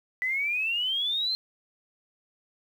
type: exponential sweep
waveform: sine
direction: up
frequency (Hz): 1975.5 to 4186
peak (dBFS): -25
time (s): 0.22-1.35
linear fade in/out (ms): 0
effects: 9-bit